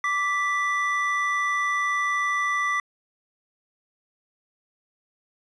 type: tone pair together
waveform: triangle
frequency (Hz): 1167.9 / 1975.5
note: D6 / B6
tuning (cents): -10 / 0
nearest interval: major sixth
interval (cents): 910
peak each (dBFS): -23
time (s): 0.04-2.8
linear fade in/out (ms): 2
effects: resampled to 22050 Hz